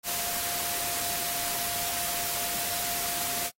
sine tone in noise, 698.5 Hz, F5, in tune, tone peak -40 dBFS, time 0.03-3.51 s, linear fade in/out 50 ms, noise white, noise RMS -31 dBFS, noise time 0.03-3.51 s, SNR -12 dB, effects noise-tail reverb RT60 0.1 s tail -26 dB re dry + AAC 48 kbps

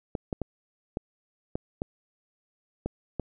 clicks, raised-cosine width 2 ms, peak -16 dBFS, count 8, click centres 0.152 / 0.328 / 0.417 / 0.971 / 1.555 / 1.819 / 2.86 / 3.197 s, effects none

